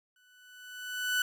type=tone with exponential growth; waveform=30% pulse; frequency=1491 Hz; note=F#6; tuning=13 cents sharp; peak=-22 dBFS; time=0.16-1.22 s; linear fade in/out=2 ms; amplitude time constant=230 ms; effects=none